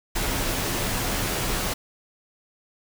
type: noise with comb filter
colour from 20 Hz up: pink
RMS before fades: -26 dBFS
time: 0.15-1.74 s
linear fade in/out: 10 ms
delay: 13 ms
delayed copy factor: -0.5
effects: none